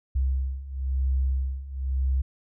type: beating tone pair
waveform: sine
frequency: 65.41 / 66.4 Hz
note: C2 / C2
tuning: 0 / +26 cents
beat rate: 0.99 Hz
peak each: -28 / -25 dBFS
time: 0.15-2.22 s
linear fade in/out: 10 ms
effects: none